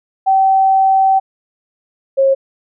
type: tone pair in turn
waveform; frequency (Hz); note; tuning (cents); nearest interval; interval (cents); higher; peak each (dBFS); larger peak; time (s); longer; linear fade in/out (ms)
sine; 770 / 540.6; G5 / C#5; -31 / -44; tritone; 613; first; -8; neither; 0.26-1.2 / 2.17-2.35; first; 20
effects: none